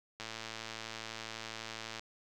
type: click train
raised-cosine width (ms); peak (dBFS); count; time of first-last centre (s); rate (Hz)
0.2; -24; 202; 0.2-1.995; 112
effects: none